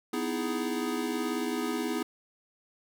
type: chord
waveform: square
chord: E major seventh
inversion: second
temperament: equal with one note detuned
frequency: 249.7 / 311.1 / 329.6 / 415.3 Hz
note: B3 / D#4 / E4 / G#4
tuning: +19 / 0 / 0 / 0 cents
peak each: -34 / -37 / -36 / -36 dBFS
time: 0.13-2.03 s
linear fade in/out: 5 ms
effects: none